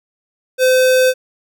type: tone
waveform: square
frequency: 513 Hz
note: C5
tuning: 34 cents flat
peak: -10 dBFS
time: 0.58-1.14 s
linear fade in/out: 50 ms
effects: none